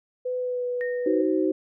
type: tone with pitch glide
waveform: sine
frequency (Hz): 502 to 492.5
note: B4 to B4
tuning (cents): +28 to -5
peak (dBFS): -25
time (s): 0.25-1.22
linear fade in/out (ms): 10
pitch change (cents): -33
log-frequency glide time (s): 0.38-0.65
type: tone with exponential decay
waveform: sine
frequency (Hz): 1847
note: A#6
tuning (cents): -16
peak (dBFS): -30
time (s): 0.81-1.46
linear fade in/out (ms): 0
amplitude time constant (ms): 140
type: chord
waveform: sine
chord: C diminished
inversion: first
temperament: just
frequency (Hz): 314 / 376.7 / 523.3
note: Eb4 / Gb4 / C5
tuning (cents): +16 / +31 / 0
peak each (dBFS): -23 / -24 / -29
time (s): 1.06-1.52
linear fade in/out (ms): 5
effects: none